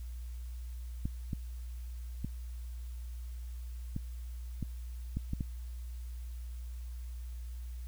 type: clicks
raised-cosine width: 5 ms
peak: -22 dBFS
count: 8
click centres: 1.055 / 1.332 / 2.246 / 3.964 / 4.627 / 5.17 / 5.334 / 5.408 s
effects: added 60 Hz sine -39 dBFS peak until 7.87 s + white hiss -62 dBFS RMS until 7.87 s